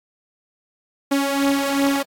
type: beating tone pair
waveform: sawtooth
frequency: 277.2 / 279.9 Hz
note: C#4 / C#4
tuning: 0 / +17 cents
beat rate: 2.7 Hz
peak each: -15 / -19 dBFS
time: 1.11-2.03 s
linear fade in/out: 10 ms
effects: AAC 64 kbps